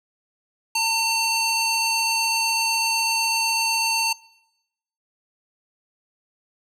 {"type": "tone with band-pass filter", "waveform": "square", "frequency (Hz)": 904, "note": "A5", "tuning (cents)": 47, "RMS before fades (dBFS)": -22, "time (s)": [0.75, 4.13], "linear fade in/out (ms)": 5, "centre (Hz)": 5000, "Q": 0.83, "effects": ["noise-tail reverb RT60 0.9 s tail -23 dB re dry"]}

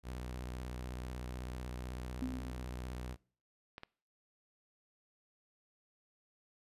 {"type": "tone with vibrato", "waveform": "sawtooth", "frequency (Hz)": 62.1, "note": "B1", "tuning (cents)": 10, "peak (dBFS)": -37, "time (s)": [0.03, 3.17], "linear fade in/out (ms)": 50, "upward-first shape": "triangle", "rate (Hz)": 16, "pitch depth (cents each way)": 130}
{"type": "tone with exponential decay", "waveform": "sine", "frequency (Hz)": 256.7, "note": "C4", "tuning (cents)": -33, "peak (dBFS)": -34, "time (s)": [2.22, 2.87], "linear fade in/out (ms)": 0, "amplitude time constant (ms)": 140}
{"type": "clicks", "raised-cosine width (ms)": 0.3, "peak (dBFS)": -30, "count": 2, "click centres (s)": [3.781, 3.834]}
{"effects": ["noise-tail reverb RT60 0.5 s tail -25 dB re dry", "resampled to 32000 Hz"]}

